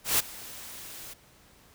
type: noise with ADSR envelope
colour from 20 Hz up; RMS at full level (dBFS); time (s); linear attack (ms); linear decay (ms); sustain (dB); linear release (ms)
white; -22; 0.04-1.14; 150; 18; -21; 13
effects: pink hiss -58 dBFS RMS until 1.74 s